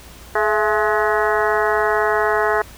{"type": "harmonic tone with a mistuned harmonic", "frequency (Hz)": 212, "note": "G#3", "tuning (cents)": 36, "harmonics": [2, 3, 4, 5, 6, 7, 8, 9], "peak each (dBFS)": [-20, -22, -23, -24, -25, -25, -26, -27], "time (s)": [0.35, 2.62], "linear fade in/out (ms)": 5, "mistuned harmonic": 3, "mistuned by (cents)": 82, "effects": ["added 60 Hz sine -42 dBFS peak until 2.77 s", "pink hiss -42 dBFS RMS until 2.77 s"]}